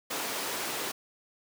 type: high-pass noise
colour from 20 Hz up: pink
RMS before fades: -34 dBFS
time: 0.1-0.92 s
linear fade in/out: 10 ms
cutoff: 360 Hz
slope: 12 dB/octave
effects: none